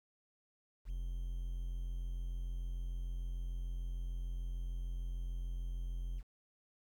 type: tone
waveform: triangle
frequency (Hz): 43.36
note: F1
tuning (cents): -12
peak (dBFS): -35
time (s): 0.85-6.23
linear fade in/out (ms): 50
effects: 11-bit